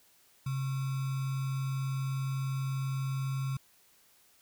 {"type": "tone with sample-and-hold", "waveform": "sine", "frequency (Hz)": 134, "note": "C3", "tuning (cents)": 42, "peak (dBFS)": -30, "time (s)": [0.46, 3.57], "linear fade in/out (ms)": 5, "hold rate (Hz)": 1225, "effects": ["white hiss -64 dBFS RMS until 4.41 s"]}